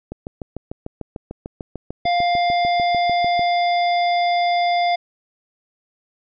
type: click train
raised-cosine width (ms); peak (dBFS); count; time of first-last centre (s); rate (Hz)
2; -16; 23; 0.12-3.394; 6.72
type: harmonic tone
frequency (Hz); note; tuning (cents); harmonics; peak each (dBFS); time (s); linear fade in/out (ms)
700; F5; +4; 1 / 3 / 5 / 7; -16 / -26 / -30 / -33; 2.05-4.96; 10
effects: none